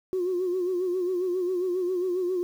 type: tone with vibrato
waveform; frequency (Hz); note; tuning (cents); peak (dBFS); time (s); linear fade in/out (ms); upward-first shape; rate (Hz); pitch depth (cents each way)
sine; 362.9; F#4; -34; -23; 0.13-2.43; 0; sine; 7.4; 66
effects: tanh soft clip ceiling -20 dBFS + 9-bit